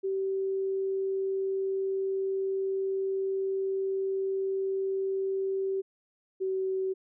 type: tone pair in turn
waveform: sine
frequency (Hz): 386 / 379.6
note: G4 / F#4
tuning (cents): -27 / +44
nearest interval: unison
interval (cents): 29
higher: first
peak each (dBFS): -27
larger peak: neither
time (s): 0.03-5.82 / 6.4-6.94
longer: first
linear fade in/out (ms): 20
effects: none